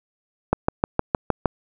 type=click train; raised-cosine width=1 ms; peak=-3 dBFS; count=7; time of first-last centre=0.53-1.457 s; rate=6.47 Hz; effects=none